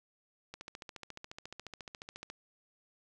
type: click train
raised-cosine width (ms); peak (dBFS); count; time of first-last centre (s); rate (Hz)
0.2; -27; 26; 0.54-2.301; 14.2
effects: none